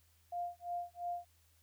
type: tone with tremolo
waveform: sine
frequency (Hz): 701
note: F5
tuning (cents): +6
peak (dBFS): -35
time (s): 0.32-1.25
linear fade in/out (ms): 5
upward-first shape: sine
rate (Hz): 2.9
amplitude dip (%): 100
effects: added 82 Hz sine -69 dBFS peak until 1.62 s + white hiss -72 dBFS RMS until 1.62 s